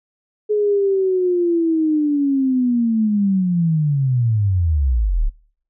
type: linear sweep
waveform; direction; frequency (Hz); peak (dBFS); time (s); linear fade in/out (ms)
sine; down; 424.8 to 31.38; -14; 0.49-5.3; 20
effects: noise-tail reverb RT60 0.6 s tail -22 dB re dry